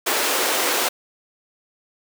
pink high-pass noise, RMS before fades -21 dBFS, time 0.06-0.89 s, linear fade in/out 10 ms, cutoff 350 Hz, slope 24 dB/octave, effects none

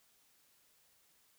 silence, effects white hiss -70 dBFS RMS until 1.38 s

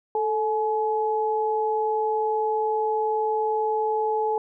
sine tone pair together, 438.8 / 849.2 Hz, A4 / G#5, -5 / +38 cents, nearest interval major seventh, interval 1143 cents, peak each -24 dBFS, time 0.15-4.38 s, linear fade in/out 2 ms, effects none

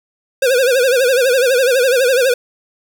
square tone with vibrato, 510 Hz, C5, 44 cents flat, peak -11 dBFS, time 0.42-2.34 s, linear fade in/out 5 ms, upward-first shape sine, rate 12 Hz, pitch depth 120 cents each way, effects 7-bit

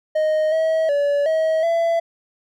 triangle tone with pitch steps, 621 / 641 / 573 / 638 / 670 Hz, D#5 / E5 / D5 / D#5 / E5, -3 / -49 / -43 / +43 / +28 cents, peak -14 dBFS, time 0.15-2 s, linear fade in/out 10 ms, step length 370 ms, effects none

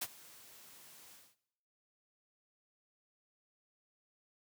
white noise with ADSR envelope, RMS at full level -36 dBFS, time 0.01-1.36 s, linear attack 10 ms, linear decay 48 ms, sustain -21 dB, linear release 240 ms, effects noise-tail reverb RT60 0.8 s tail -18 dB re dry + high-pass 100 Hz 12 dB/octave

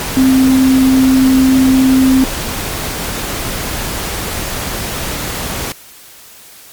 sine tone in noise, 262.2 Hz, C4, 4 cents sharp, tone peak -6 dBFS, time 0.17-2.24 s, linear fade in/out 0 ms, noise pink, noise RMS -20 dBFS, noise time 0-5.72 s, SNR +11 dB, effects white hiss -38 dBFS RMS until 6.72 s + MP3 96 kbps

